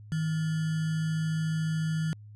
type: tone with sample-and-hold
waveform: sine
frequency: 158.9 Hz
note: D#3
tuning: 37 cents sharp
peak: -26 dBFS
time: 0.12-2.13 s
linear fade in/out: 0 ms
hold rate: 1575 Hz
effects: added 105 Hz sine -45 dBFS peak until 2.35 s + resampled to 24000 Hz